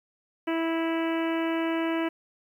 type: harmonic tone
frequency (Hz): 328.2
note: E4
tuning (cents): -8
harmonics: 1 / 2 / 3 / 4 / 5 / 6 / 7 / 8 / 9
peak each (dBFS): -26 / -33 / -36 / -40 / -39 / -41 / -41 / -43 / -43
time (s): 0.47-2.09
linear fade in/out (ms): 10
effects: 10-bit